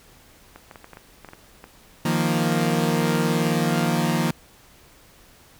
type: clicks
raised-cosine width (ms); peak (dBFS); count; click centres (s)
0.5; -25; 11; 0.56 / 0.712 / 0.758 / 0.844 / 0.933 / 0.971 / 1.247 / 1.288 / 1.334 / 1.641 / 2.125
type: chord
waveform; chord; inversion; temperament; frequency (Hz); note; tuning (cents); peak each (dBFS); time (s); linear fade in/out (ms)
sawtooth; Eb suspended second; none; equal; 155.56 / 174.61 / 233.1; Eb3 / F3 / Bb3; 0 / 0 / 0; -20; 2.05-4.31; 5
effects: pink hiss -52 dBFS RMS until 5.59 s